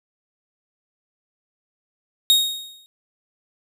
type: tone with exponential decay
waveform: 40% pulse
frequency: 3738 Hz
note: A#7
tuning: 4 cents sharp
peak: -9 dBFS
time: 2.3-2.86 s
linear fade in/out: 0 ms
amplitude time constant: 120 ms
effects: none